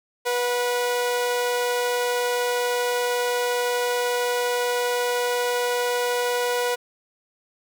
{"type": "tone pair together", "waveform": "sawtooth", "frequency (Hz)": [488.9, 727], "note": ["B4", "F#5"], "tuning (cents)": [-18, -31], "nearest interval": "perfect fifth", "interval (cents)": 687, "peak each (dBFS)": [-18, -28], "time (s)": [0.25, 6.76], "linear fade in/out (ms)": 20, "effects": []}